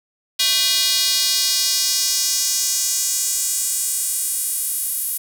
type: tone with high-pass filter sweep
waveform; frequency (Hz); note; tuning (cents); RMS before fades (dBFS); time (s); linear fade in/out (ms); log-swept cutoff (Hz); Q
square; 221.6; A3; +13; -20; 0.39-5.18; 10; 3700 to 11000; 2.2
effects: none